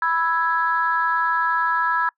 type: chord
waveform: sine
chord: E major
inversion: second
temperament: equal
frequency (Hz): 987.8 / 1318.5 / 1661.2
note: B5 / E6 / G#6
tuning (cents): 0 / 0 / 0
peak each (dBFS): -22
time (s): 0.02-2.09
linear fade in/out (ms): 2
effects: noise-tail reverb RT60 0.1 s tail -25 dB re dry + tanh soft clip ceiling -8 dBFS